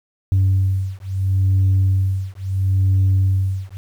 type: beating tone pair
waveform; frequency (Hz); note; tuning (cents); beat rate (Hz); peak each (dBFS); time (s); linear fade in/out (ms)
sine; 95.2 / 95.94; F#2 / G2; +50 / -37; 0.74; -16; 0.32-3.77; 0
effects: tanh soft clip ceiling -10 dBFS + 8-bit